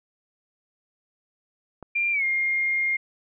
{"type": "click", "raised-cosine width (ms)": 1, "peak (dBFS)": -25, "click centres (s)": 1.827}
{"type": "tone with pitch glide", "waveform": "sine", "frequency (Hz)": [2385, 2125], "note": ["D7", "C7"], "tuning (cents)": [26, 26], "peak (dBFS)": -21, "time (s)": [1.95, 2.97], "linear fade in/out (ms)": 10, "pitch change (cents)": -200, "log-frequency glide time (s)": [2.12, 2.24]}
{"effects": []}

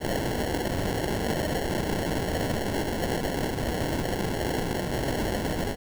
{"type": "noise with sample-and-hold", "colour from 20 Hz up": "white", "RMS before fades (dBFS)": -28, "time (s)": [0, 5.76], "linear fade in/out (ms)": 50, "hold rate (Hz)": 1225, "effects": []}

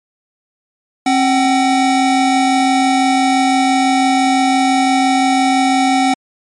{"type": "tone pair together", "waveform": "square", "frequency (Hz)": [267.6, 756.9], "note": ["C4", "F#5"], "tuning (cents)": [39, 39], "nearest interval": "octave + tritone", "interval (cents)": 1800, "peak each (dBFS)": -14, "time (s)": [1.06, 6.14], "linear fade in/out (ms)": 5, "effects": ["low-pass 10000 Hz 12 dB/octave", "MP3 48 kbps"]}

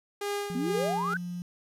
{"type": "tone with tremolo", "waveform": "sawtooth", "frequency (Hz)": 406.7, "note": "G#4", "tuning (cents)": -36, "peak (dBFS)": -25, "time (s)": [0.21, 1.14], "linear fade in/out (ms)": 5, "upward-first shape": "sine", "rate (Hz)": 2.1, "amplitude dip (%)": 65}
{"type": "tone with pitch glide", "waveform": "sine", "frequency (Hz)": [175.4, 176.82], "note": ["F3", "F3"], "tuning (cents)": [8, 22], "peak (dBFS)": -33, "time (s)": [0.5, 1.42], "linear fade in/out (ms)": 0, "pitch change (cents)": 14, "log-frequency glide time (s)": [0.69, 1.26]}
{"type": "exponential sweep", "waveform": "sine", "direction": "up", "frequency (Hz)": [233.1, 1583], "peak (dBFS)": -28, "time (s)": [0.55, 1.17], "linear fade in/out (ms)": 2}
{"effects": ["resampled to 32000 Hz", "9-bit"]}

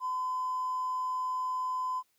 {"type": "tone with hard clipping", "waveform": "triangle", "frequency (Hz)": 1017, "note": "C6", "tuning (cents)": -50, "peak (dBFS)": -30, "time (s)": [0, 2.03], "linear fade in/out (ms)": 50, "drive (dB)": 3, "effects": ["white hiss -73 dBFS RMS until 2.18 s"]}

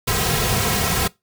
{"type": "noise with comb filter", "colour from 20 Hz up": "pink", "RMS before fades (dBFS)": -20, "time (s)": [0.07, 1.08], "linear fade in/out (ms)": 10, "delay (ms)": 3.4, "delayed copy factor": -0.9, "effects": ["noise-tail reverb RT60 0.2 s tail -22 dB re dry"]}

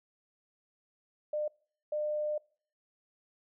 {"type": "tone bursts at uneven times", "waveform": "sine", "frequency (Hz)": 602, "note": "D5", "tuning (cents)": 43, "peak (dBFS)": -30, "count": 2, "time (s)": [[1.33, 1.48], [1.92, 2.38]], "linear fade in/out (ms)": 5, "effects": ["noise-tail reverb RT60 0.5 s tail -25 dB re dry"]}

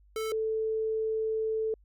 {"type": "tone pair in turn", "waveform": ["square", "sine"], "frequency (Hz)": [440, 440], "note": ["A4", "A4"], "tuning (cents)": [0, 0], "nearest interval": "unison", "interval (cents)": 0, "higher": "neither", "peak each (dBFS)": [-31, -27], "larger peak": "second", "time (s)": [[0.16, 0.32], [0.32, 1.74]], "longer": "second", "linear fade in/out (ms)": 2, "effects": ["added 50 Hz sine -57 dBFS peak until 1.84 s"]}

